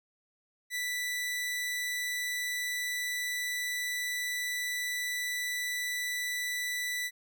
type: tone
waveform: sawtooth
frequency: 1975 Hz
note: B6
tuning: in tune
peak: -28 dBFS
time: 0.7-7.11 s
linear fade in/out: 50 ms
effects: none